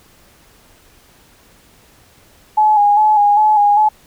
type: tone with vibrato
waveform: sine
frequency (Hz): 838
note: G#5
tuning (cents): +15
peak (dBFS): -8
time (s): 2.57-3.89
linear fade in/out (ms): 10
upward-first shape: square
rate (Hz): 2.5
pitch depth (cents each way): 35
effects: pink hiss -49 dBFS RMS until 4.06 s